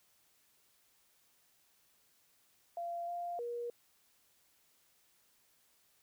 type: tone with pitch steps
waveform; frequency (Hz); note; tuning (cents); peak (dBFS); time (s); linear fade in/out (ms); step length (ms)
sine; 688 / 697 / 476.4; F5 / F5 / A#4; -26 / -4 / +38; -37; 2.77-3.7; 2; 310
effects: white hiss -71 dBFS RMS until 6.02 s